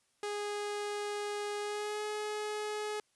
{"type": "tone with pitch glide", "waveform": "sawtooth", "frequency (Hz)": [413.2, 422.4], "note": ["G#4", "G#4"], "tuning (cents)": [-9, 29], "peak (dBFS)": -31, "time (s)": [0.23, 3], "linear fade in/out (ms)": 2, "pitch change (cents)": 38, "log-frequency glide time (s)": [1.59, 2.03], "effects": ["white hiss -74 dBFS RMS until 3.15 s", "resampled to 24000 Hz"]}